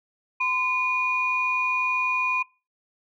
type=tone pair together; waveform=sine; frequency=1022 / 2446 Hz; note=C6 / D#7; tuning=-41 / -30 cents; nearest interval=octave + minor third; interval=1511 cents; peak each=-25 / -22 dBFS; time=0.4-2.43 s; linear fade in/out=10 ms; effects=noise-tail reverb RT60 0.3 s tail -23 dB re dry + tanh soft clip ceiling -13 dBFS